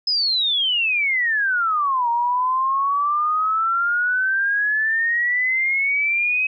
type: exponential two-way sweep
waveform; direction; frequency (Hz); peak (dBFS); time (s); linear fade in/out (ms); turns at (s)
sine; down then up; 5130 to 932.3 to 2550; -17; 0.07-6.47; 5; 2.09
effects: none